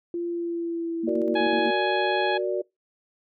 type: tone with pitch glide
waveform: sine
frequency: 344.2 to 327.5 Hz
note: F4 to E4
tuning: -25 to -11 cents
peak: -26 dBFS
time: 0.14-1.68 s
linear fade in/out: 2 ms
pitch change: -86 cents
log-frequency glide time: 0.27-1.25 s
type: tone with tremolo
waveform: sine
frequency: 233.1 Hz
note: A#3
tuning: in tune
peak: -27 dBFS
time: 1.03-1.71 s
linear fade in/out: 10 ms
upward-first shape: square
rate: 8 Hz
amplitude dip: 50%
type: chord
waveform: sine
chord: Gb augmented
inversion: none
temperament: equal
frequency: 370 / 466.2 / 587.3 Hz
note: Gb4 / Bb4 / D5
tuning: 0 / 0 / 0 cents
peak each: -26 / -31 / -28 dBFS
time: 1.07-2.62 s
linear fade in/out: 10 ms
type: harmonic tone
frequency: 836 Hz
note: G#5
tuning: 11 cents sharp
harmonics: 1 / 2 / 3 / 4 / 5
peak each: -26 / -29 / -34 / -34 / -40 dBFS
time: 1.35-2.38 s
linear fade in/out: 10 ms
effects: noise-tail reverb RT60 0.2 s tail -25 dB re dry